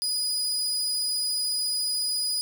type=tone; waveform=30% pulse; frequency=4943 Hz; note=D#8; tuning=12 cents flat; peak=-22 dBFS; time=0.02-2.41 s; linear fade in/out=0 ms; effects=none